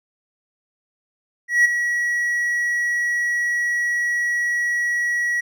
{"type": "tone with ADSR envelope", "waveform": "triangle", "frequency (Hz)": 1922, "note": "B6", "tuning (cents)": -48, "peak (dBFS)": -8, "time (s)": [1.48, 5.41], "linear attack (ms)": 170, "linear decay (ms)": 11, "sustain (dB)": -9, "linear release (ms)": 12, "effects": []}